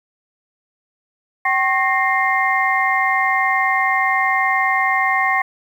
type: tone cluster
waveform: sine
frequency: 766 / 1085 / 1844 / 2103 Hz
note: G5 / C#6 / A#6 / C7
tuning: -40 / -37 / -19 / +8 cents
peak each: -20 dBFS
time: 1.45-5.42 s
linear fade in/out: 5 ms
effects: 8-bit